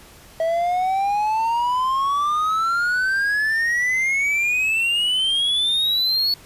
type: exponential sweep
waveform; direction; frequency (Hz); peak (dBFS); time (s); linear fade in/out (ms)
triangle; up; 645 to 4435; -16; 0.4-6.34; 2
effects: pink hiss -46 dBFS RMS until 6.45 s + resampled to 32000 Hz